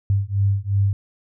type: beating tone pair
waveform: sine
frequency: 98 / 100.8 Hz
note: G2 / G2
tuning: 0 / +49 cents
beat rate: 2.8 Hz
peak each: -20 dBFS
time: 0.1-0.93 s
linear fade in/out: 0 ms
effects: none